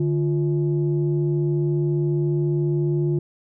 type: tone pair together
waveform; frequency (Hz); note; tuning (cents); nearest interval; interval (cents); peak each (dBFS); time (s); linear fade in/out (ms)
sine; 147.59 / 349.2; D3 / F4; +9 / 0; octave + minor third; 1491; -19 / -22; 0-3.19; 5
effects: tanh soft clip ceiling -13 dBFS